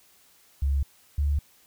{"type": "tone pair in turn", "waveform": "sine", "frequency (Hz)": [69.4, 72.12], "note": ["C#2", "D2"], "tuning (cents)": [3, -31], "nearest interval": "minor second", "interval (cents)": 66, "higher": "second", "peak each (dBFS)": -21, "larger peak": "neither", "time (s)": [[0.62, 0.83], [1.18, 1.39]], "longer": "neither", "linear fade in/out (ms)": 5, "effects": ["white hiss -59 dBFS RMS until 1.66 s"]}